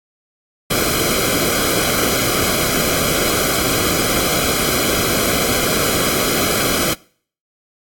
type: noise with comb filter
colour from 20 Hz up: pink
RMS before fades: -17 dBFS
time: 0.7-6.94 s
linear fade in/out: 10 ms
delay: 1.1 ms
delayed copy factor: -0.8
effects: noise-tail reverb RT60 0.5 s tail -23 dB re dry + AAC 64 kbps